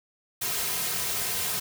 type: noise with comb filter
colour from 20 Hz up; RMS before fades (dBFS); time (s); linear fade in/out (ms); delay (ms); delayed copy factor
white; -29; 0.41-1.6; 10; 3.5; -0.8
effects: none